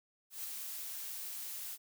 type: noise with ADSR envelope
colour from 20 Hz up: blue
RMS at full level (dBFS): -40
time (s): 0.3-1.78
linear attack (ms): 140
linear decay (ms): 9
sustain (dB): -3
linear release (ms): 48
effects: none